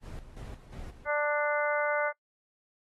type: noise with tremolo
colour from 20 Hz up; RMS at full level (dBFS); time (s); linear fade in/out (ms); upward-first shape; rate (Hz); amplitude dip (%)
brown; -41; 0.01-1.09; 50; square; 2.8; 65
type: harmonic tone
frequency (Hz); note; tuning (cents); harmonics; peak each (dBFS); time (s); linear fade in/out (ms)
295.1; D4; +8; 2 / 3 / 4 / 5 / 6 / 7; -29 / -35 / -35 / -32 / -43 / -35; 1.05-2.13; 50
effects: noise-tail reverb RT60 0.1 s tail -23 dB re dry + AAC 32 kbps